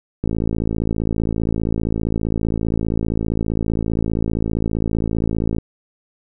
click train, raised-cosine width 3 ms, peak -8 dBFS, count 296, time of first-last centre 0.24-5.584 s, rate 55.2 Hz, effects none

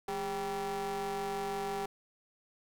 40% pulse ring-modulated tone, 190 Hz, F#3, 46 cents sharp, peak -30 dBFS, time 0.08-1.86 s, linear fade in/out 5 ms, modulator 593 Hz, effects none

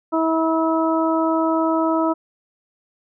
harmonic tone, 323.4 Hz, E4, 33 cents flat, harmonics 1 / 2 / 3 / 4, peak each -19 / -22 / -24 / -25 dBFS, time 0.12-2.14 s, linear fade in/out 20 ms, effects none

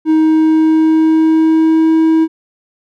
triangle tone with pitch glide, 314.9 to 321.3 Hz, D#4 to E4, +21 to -44 cents, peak -5 dBFS, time 0.05-2.28 s, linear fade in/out 50 ms, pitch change +35 cents, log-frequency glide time 0.17-1.97 s, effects none

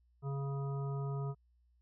harmonic tone, 138.59 Hz, C#3, in tune, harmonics 1 / 3 / 5 / 7 / 9, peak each -35 / -45 / -51 / -52 / -51 dBFS, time 0.22-1.35 s, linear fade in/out 50 ms, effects added 60 Hz sine -67 dBFS peak until 1.81 s

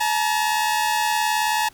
sawtooth tone pair together, 860 / 939 Hz, A5 / A#5, -40 / +12 cents, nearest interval major second, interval 152 cents, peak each -17 / -20 dBFS, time 0-1.69 s, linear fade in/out 10 ms, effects pink hiss -52 dBFS RMS until 1.73 s

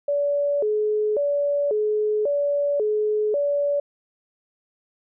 sine tone with vibrato, 493.9 Hz, B4, in tune, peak -19 dBFS, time 0.08-3.8 s, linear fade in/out 5 ms, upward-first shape square, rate 0.92 Hz, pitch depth 260 cents each way, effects none

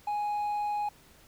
sine tone with hard clipping, 830.6 Hz, G#5, in tune, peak -29 dBFS, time 0.07-0.89 s, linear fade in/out 5 ms, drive 2 dB, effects pink hiss -58 dBFS RMS until 1.27 s

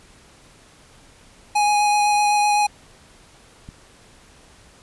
square tone with vibrato, 830.6 Hz, G#5, in tune, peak -16 dBFS, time 1.55-2.67 s, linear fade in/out 10 ms, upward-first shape sine, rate 7.9 Hz, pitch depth 11 cents each way
click, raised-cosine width 5 ms, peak -25 dBFS, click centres 3.689 s
effects pink hiss -50 dBFS RMS until 4.82 s + resampled to 24000 Hz

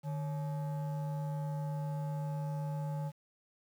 sine tone with frequency modulation, 151.3 Hz, D#3, 48 cents flat, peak -32 dBFS, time 0.03-3.12 s, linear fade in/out 50 ms, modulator 706 Hz, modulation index 0.46, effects tanh soft clip ceiling -32 dBFS + 10-bit

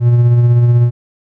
triangle tone with tremolo, 120 Hz, B2, 49 cents flat, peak -3 dBFS, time 0-0.91 s, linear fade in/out 50 ms, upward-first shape sine, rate 16 Hz, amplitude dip 30%, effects none

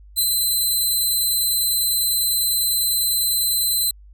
10% pulse tone with ADSR envelope, 4055 Hz, B7, 45 cents sharp, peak -9 dBFS, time 0.16-3.91 s, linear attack 29 ms, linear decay 62 ms, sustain -2 dB, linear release 5 ms, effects added 50 Hz sine -42 dBFS peak until 4.13 s

